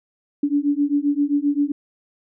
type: beating tone pair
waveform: sine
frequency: 284.3 / 291.9 Hz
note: C#4 / D4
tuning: +44 / -10 cents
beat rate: 7.6 Hz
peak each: -20 dBFS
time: 0.43-1.72 s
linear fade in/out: 5 ms
effects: none